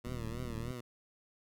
15% pulse tone with vibrato, 118.3 Hz, A#2, 26 cents sharp, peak -35 dBFS, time 0.04-0.81 s, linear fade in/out 10 ms, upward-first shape triangle, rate 3.3 Hz, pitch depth 140 cents each way
click train, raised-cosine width 5 ms, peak -30 dBFS, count 26, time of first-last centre 0.07-0.706 s, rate 39.3 Hz
effects none

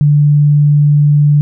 sine tone, 146.83 Hz, D3, in tune, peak -5 dBFS, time 0.01-1.41 s, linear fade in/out 0 ms, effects none

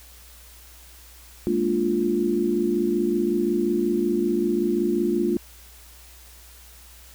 sine chord, Bb dominant seventh, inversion third, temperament equal, 207.7 / 233.1 / 293.7 / 349.2 Hz, Ab3 / Bb3 / D4 / F4, 0 / 0 / 0 / 0 cents, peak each -27 / -27 / -28 / -22 dBFS, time 1.47-5.37 s, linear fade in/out 0 ms, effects added 60 Hz sine -48 dBFS peak until 7.14 s + white hiss -49 dBFS RMS until 7.14 s

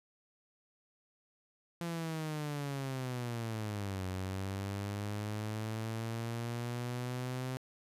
sawtooth linear two-way sweep, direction down then up, 171.5 to 92.5 to 129.5 Hz, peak -32 dBFS, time 1.81-7.57 s, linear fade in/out 0 ms, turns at 4.06 s, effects resampled to 32000 Hz

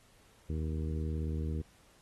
harmonic tone, 78.3 Hz, D#2, 11 cents sharp, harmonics 1 / 2 / 3 / 4 / 5 / 6, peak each -33 / -39 / -43 / -45 / -47 / -49 dBFS, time 0.49-1.62 s, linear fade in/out 10 ms, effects pink hiss -64 dBFS RMS until 2.01 s + AAC 32 kbps

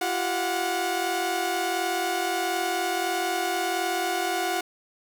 sawtooth tone cluster, 342 / 383.5 / 728 Hz, F4 / G4 / F#5, -36 / -38 / -28 cents, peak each -27 / -28 / -23 dBFS, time 0.01-4.61 s, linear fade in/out 5 ms, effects none

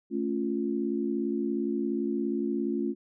sine chord, A augmented, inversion none, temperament equal, 220 / 277.2 / 349.2 Hz, A3 / C#4 / E#4, 0 / 0 / 0 cents, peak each -31 dBFS, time 0.1-2.95 s, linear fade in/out 50 ms, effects none

